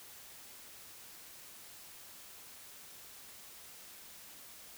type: silence
effects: white hiss -53 dBFS RMS until 4.77 s